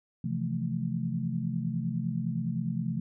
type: chord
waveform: sine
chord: F major seventh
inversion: second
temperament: equal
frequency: 130.81 / 164.81 / 174.61 / 220 Hz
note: C3 / E3 / F3 / A3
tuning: 0 / 0 / 0 / 0 cents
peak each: -34 dBFS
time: 0.24-3 s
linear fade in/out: 5 ms
effects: none